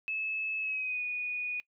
sine tone with pitch glide, 2600 to 2468 Hz, E7 to D#7, -24 to -15 cents, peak -31 dBFS, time 0.08-1.6 s, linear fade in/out 0 ms, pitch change -91 cents, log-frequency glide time 0.59-1.03 s, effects noise-tail reverb RT60 0.1 s tail -23 dB re dry

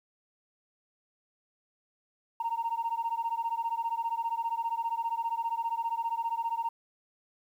sine beating tone pair, 915 / 930 Hz, A#5 / A#5, -32 / -4 cents, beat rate 15 Hz, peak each -31 / -31 dBFS, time 2.4-6.69 s, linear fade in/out 5 ms, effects tanh soft clip ceiling -24 dBFS + 10-bit

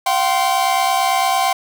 45% pulse chord, F suspended second, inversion none, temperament equal with one note detuned, 698.5 / 767.4 / 1046.5 Hz, F5 / G5 / C6, 0 / -37 / 0 cents, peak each -21 / -17 / -20 dBFS, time 0.06-1.53 s, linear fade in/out 5 ms, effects 8-bit

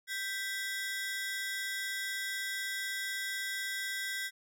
sawtooth ring-modulated tone, 1776 Hz, A6, 16 cents sharp, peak -28 dBFS, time 0.07-4.31 s, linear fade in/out 50 ms, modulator 208 Hz, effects none

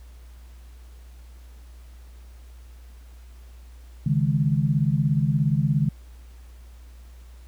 sine chord, C# suspended second, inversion none, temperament equal, 138.59 / 155.56 / 207.7 Hz, C#3 / D#3 / G#3, 0 / 0 / 0 cents, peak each -22 / -22 / -27 dBFS, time 4.06-5.89 s, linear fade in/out 5 ms, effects added 60 Hz sine -42 dBFS peak until 7.47 s + pink hiss -58 dBFS RMS until 7.47 s

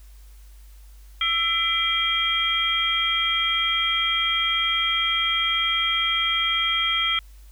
sine tone cluster, 1325 / 2018 / 2351 / 3230 Hz, E6 / B6 / D7 / G#7, +9 / +37 / +1 / -49 cents, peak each -27 / -28 / -28 / -22 dBFS, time 1.21-7.19 s, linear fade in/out 2 ms, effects added 50 Hz sine -43 dBFS peak until 7.51 s + white hiss -58 dBFS RMS until 7.51 s

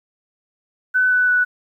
sine tone with pitch steps, 1506 / 1493 / 1480.1 Hz, F#6 / F#6 / F#6, +30 / +15 / 0 cents, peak -13 dBFS, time 0.94-1.45 s, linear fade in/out 20 ms, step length 170 ms, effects 9-bit

